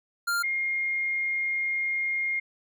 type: tone pair in turn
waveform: square / sine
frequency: 1396.9 / 2130 Hz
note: F6 / C7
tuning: 0 / +30 cents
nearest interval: perfect fifth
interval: 730 cents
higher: second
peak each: -25 dBFS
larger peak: neither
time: 0.27-0.43 / 0.43-2.4 s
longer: second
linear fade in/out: 10 ms
effects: none